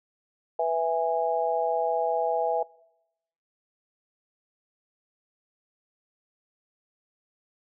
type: harmonic tone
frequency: 164.81 Hz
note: E3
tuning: in tune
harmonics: 3 / 4 / 5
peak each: -28 / -26 / -28 dBFS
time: 0.59-2.63 s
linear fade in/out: 5 ms
effects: noise-tail reverb RT60 0.9 s tail -24 dB re dry